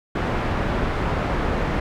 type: low-pass noise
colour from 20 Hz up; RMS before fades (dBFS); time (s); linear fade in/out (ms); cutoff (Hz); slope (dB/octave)
pink; -23; 0.15-1.8; 5; 1700; 12
effects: none